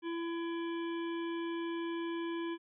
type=harmonic tone; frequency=335.9 Hz; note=E4; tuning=33 cents sharp; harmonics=1 / 3 / 5 / 7 / 9 / 10; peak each=-35 / -45 / -49 / -52 / -54 / -55 dBFS; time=0.02-2.58 s; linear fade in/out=50 ms; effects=none